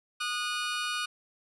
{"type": "tone pair together", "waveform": "20% pulse", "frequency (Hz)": [1229, 1461.5], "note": ["D#6", "F#6"], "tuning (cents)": [-22, -22], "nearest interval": "minor third", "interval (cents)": 300, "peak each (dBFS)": -28, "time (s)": [0.2, 1.06], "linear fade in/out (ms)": 10, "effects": ["resampled to 22050 Hz"]}